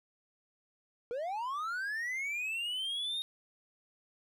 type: linear sweep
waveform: triangle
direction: up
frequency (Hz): 456.9 to 3729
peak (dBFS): -32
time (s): 1.11-3.22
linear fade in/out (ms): 0
effects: none